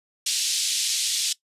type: band-pass noise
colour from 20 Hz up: pink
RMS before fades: -25 dBFS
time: 0.26-1.33 s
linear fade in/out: 5 ms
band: 3300 to 9300 Hz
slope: 24 dB/octave
effects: noise-tail reverb RT60 0.1 s tail -19 dB re dry + resampled to 32000 Hz